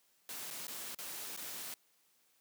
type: noise with dropouts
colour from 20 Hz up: white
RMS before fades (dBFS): -44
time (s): 0.29-1.74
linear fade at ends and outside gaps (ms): 1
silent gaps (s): 0.504-0.509 / 0.67-0.68 / 0.948-0.987 / 1.364-1.374
effects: white hiss -72 dBFS RMS until 2.4 s + high-pass 150 Hz 12 dB/octave